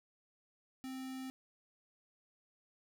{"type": "tone with notch filter", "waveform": "square", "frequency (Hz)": 261.6, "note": "C4", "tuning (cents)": 0, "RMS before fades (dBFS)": -44, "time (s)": [0.84, 1.3], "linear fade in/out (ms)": 0, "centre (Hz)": 1000, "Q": 1.7, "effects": []}